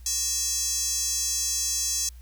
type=tone with high-pass filter; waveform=square; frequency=370 Hz; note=F#4; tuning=in tune; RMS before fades=-27 dBFS; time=0.06-2.09 s; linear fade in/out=2 ms; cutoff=6200 Hz; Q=4.1; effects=added 60 Hz sine -42 dBFS peak until 2.21 s + white hiss -60 dBFS RMS until 2.21 s